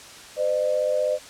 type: tone pair together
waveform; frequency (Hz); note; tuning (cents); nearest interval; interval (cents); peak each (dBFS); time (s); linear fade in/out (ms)
sine; 510 / 605.9; C5 / D#5; -44 / -46; minor third; 298; -24 / -22; 0.36-1.19; 50
effects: white hiss -43 dBFS RMS until 1.29 s + low-pass 8000 Hz 12 dB/octave